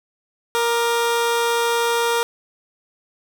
20% pulse tone pair together, 468.2 / 1191 Hz, A#4 / D6, +8 / +24 cents, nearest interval octave + major third, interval 1616 cents, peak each -13 / -23 dBFS, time 0.55-2.23 s, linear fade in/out 0 ms, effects none

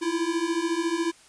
square beating tone pair, 326 / 340 Hz, E4 / F4, -19 / -46 cents, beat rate 14 Hz, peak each -29 / -27 dBFS, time 0.01-1.12 s, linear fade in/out 20 ms, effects white hiss -54 dBFS RMS until 1.28 s + resampled to 22050 Hz

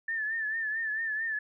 sine tone with vibrato, 1768 Hz, A6, 8 cents sharp, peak -29 dBFS, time 0.08-1.39 s, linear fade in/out 5 ms, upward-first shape triangle, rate 4.5 Hz, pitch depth 76 cents each way, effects none

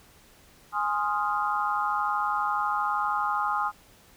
sine chord, F minor seventh, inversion first, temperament equal, 830.6 / 1046.5 / 1244.5 / 1396.9 Hz, Ab5 / C6 / Eb6 / F6, 0 / 0 / 0 / 0 cents, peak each -29 / -31 / -28 / -33 dBFS, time 0.72-3.72 s, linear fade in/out 50 ms, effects pink hiss -56 dBFS RMS until 4.16 s

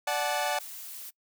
sawtooth chord, D major, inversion none, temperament equal with one note detuned, 587.3 / 740 / 866.4 Hz, D5 / F#5 / A5, 0 / 0 / -27 cents, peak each -28 / -27 / -28 dBFS, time 0.07-0.59 s, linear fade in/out 5 ms
blue noise, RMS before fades -42 dBFS, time 0.59-1.11 s, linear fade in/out 20 ms
effects noise-tail reverb RT60 0.1 s tail -24 dB re dry

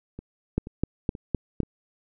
two click trains, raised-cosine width 3 ms, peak -24 / -10 dBFS, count 4 / 5, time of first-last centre 0.19-1.632 / 0.58-1.603 s, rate 2.08 / 3.91 Hz, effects none

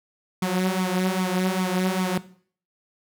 sawtooth tone with flanger, 185 Hz, F#3, in tune, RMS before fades -23 dBFS, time 0.42-2.18 s, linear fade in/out 5 ms, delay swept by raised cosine 0.86 to 5.96 ms, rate 2.5 Hz, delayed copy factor +0.65, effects noise-tail reverb RT60 0.5 s tail -17 dB re dry

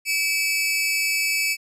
sawtooth tone pair together, 2289 / 2600 Hz, D7 / E7, -45 / -24 cents, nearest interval major second, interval 221 cents, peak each -20 dBFS, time 0.05-1.57 s, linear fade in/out 50 ms, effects resampled to 32000 Hz

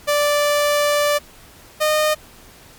sawtooth tone pair in turn, 586 / 612.7 Hz, D5 / D#5, -4 / -27 cents, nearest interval minor second, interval 77 cents, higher second, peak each -11 dBFS, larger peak neither, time 0.07-1.19 / 1.8-2.15 s, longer first, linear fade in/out 20 ms, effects pink hiss -45 dBFS RMS until 2.78 s + MP3 96 kbps

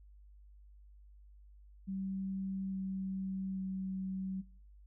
sine tone with pitch steps, 192 / 190.78 / 189.58 Hz, G3 / G3 / F#3, -36 / -47 / +42 cents, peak -36 dBFS, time 1.87-4.42 s, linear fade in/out 20 ms, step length 850 ms, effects noise-tail reverb RT60 0.5 s tail -21 dB re dry + added 50 Hz sine -55 dBFS peak until 4.86 s

